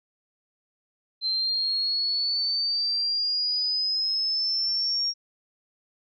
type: exponential sweep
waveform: sine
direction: up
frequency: 4100 to 5588 Hz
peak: -23 dBFS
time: 1.21-5.14 s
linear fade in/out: 50 ms
effects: none